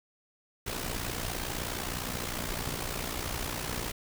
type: noise with amplitude modulation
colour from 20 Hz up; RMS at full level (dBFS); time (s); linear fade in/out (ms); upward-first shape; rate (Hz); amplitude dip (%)
pink; -32; 0.66-3.92; 10; sine; 59.7; 65
effects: none